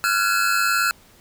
square tone cluster, 1377 / 1476 / 1671 / 2597 Hz, F6 / F#6 / G#6 / E7, -25 / -5 / +10 / -26 cents, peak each -21 / -24 / -29 / -27 dBFS, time 0.04-0.91 s, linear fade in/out 0 ms, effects pink hiss -52 dBFS RMS until 1.2 s

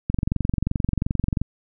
click train, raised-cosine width 5 ms, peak -9 dBFS, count 31, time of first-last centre 0.1-1.416 s, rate 22.8 Hz, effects none

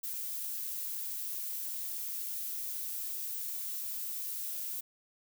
violet noise, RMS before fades -38 dBFS, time 0.03-4.81 s, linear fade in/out 10 ms, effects none

